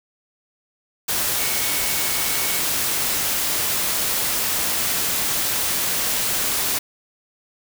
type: tone in noise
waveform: sine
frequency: 2217 Hz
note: C#7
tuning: in tune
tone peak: -33 dBFS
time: 1.38-2.59 s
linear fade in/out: 10 ms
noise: white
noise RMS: -22 dBFS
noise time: 1.08-6.79 s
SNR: -14 dB
effects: none